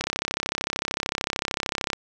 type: click train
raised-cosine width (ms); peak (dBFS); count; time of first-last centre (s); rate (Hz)
0.2; -7; 65; 0.01-1.932; 33.3
effects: none